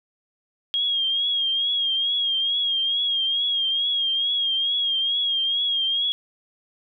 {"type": "tone with vibrato", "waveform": "sine", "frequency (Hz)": 3257, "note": "G#7", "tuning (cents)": -34, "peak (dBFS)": -20, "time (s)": [0.74, 6.12], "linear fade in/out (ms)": 0, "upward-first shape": "triangle", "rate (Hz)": 2.3, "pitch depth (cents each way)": 63, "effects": []}